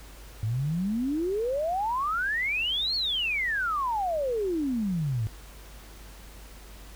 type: exponential two-way sweep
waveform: sine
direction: up then down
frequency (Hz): 103.83 to 4441 to 103.83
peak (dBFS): -25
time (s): 0.43-5.27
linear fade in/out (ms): 0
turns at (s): 2.95
effects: added 50 Hz sine -45 dBFS peak until 6.95 s + pink hiss -50 dBFS RMS until 6.95 s